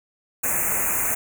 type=band-stop noise; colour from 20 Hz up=white; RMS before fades=-23 dBFS; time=0.43-1.15 s; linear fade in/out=10 ms; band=2600 to 6400 Hz; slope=96 dB/octave; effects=none